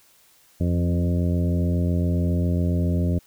harmonic tone with a mistuned harmonic, 87.31 Hz, F2, in tune, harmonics 1 / 2 / 3 / 4 / 5 / 6 / 7, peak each -21 / -24 / -29 / -34 / -38 / -38 / -36 dBFS, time 0.6-3.19 s, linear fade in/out 10 ms, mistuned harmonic 2, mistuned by -15 cents, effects white hiss -57 dBFS RMS until 3.26 s

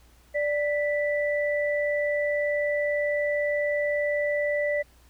sine tone pair together, 587.3 / 1975.4 Hz, D5 / B6, 0 / 0 cents, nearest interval octave + major sixth, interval 2100 cents, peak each -24 / -29 dBFS, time 0.34-4.83 s, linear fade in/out 20 ms, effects added 60 Hz sine -55 dBFS peak until 5.09 s + pink hiss -60 dBFS RMS until 5.09 s

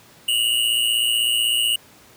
square tone pair together, 2823 / 2939 Hz, F7 / F#7, +18 / -12 cents, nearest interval minor second, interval 70 cents, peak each -21 dBFS, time 0.28-1.76 s, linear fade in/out 5 ms, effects pink hiss -49 dBFS RMS until 2.16 s + high-pass 100 Hz 12 dB/octave

